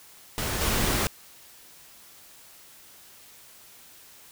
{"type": "noise with level steps", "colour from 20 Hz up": "pink", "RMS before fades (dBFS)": [-29, -25], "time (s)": [0.38, 1.07], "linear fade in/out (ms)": 0, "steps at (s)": 0.61, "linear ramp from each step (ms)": 2, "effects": ["white hiss -51 dBFS RMS until 4.31 s"]}